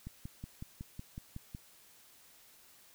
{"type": "click train", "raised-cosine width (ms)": 5, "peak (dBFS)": -30, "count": 9, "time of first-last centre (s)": [0.07, 1.549], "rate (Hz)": 5.41, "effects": ["white hiss -61 dBFS RMS until 2.94 s"]}